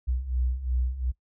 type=beating tone pair; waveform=sine; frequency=60.7 / 63.5 Hz; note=B1 / B1; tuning=-29 / +49 cents; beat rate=2.8 Hz; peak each=-30 / -26 dBFS; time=0.07-1.12 s; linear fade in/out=20 ms; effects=noise-tail reverb RT60 0.1 s tail -20 dB re dry